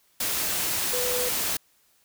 sine tone in noise, 496.2 Hz, B4, 8 cents sharp, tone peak -28 dBFS, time 0.93-1.29 s, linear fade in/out 5 ms, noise white, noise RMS -27 dBFS, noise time 0.2-1.57 s, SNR -4 dB, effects white hiss -64 dBFS RMS until 2.04 s

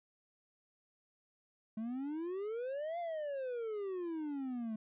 triangle exponential two-way sweep, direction up then down, 214.3 to 703 to 214.3 Hz, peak -35 dBFS, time 1.77-4.76 s, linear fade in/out 5 ms, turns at 2.99 s, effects resampled to 8000 Hz

